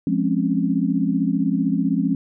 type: chord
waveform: sine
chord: Db major seventh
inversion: first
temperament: equal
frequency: 174.61 / 207.7 / 261.6 / 277.2 Hz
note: F3 / Ab3 / C4 / Db4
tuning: 0 / 0 / 0 / 0 cents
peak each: -23 dBFS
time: 0.07-2.15 s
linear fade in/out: 2 ms
effects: none